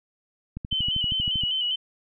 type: click train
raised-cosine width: 5 ms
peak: -20 dBFS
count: 12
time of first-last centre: 0.57-1.436 s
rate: 12.7 Hz
type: tone with vibrato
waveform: sine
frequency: 3000 Hz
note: F#7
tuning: 23 cents sharp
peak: -23 dBFS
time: 0.71-1.76 s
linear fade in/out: 10 ms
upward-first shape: square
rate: 5 Hz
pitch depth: 42 cents each way
effects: none